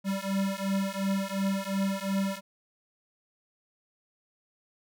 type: beating tone pair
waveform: square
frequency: 193.7 / 196.5 Hz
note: G3 / G3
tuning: -20 / +4 cents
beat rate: 2.8 Hz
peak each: -31 dBFS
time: 0.04-2.41 s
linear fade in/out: 50 ms
effects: none